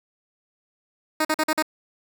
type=tone bursts; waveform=10% pulse; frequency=311.1 Hz; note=D#4; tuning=in tune; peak=-11 dBFS; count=5; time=1.2-1.625 s; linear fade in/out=5 ms; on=49 ms; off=45 ms; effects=none